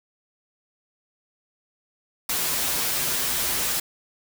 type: noise with comb filter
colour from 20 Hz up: white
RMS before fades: -25 dBFS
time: 2.29-3.8 s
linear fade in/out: 5 ms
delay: 9.6 ms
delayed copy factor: -0.95
effects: none